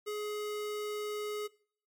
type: tone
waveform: square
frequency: 419.9 Hz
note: G#4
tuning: 19 cents sharp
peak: -35 dBFS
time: 0.06-1.48 s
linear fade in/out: 20 ms
effects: noise-tail reverb RT60 0.5 s tail -21 dB re dry + MP3 96 kbps